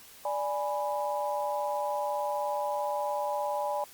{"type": "chord", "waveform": "sine", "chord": "G# diminished", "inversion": "second", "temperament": "equal", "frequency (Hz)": [587.3, 830.6, 987.8], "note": ["D5", "G#5", "B5"], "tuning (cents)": [0, 0, 0], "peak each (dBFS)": [-32, -32, -35], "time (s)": [0.25, 3.84], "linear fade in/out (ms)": 2, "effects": ["white hiss -52 dBFS RMS until 3.93 s", "Opus 48 kbps"]}